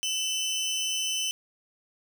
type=tone pair together; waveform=25% pulse; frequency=2677 / 3028 Hz; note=E7 / F#7; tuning=+26 / +39 cents; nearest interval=major second; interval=213 cents; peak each=-32 / -24 dBFS; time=0.03-1.31 s; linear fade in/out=0 ms; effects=none